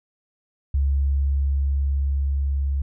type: tone with level ramp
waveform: sine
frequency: 69.3 Hz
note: C#2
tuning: in tune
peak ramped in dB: -17 to -20 dBFS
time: 0.74-2.82 s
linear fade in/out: 5 ms
effects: none